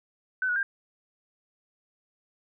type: tone with pitch steps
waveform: sine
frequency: 1514 / 1460 / 1595 Hz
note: F#6 / F#6 / G6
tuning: +39 / -24 / +30 cents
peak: -24 dBFS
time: 0.42-0.63 s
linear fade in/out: 2 ms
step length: 70 ms
effects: none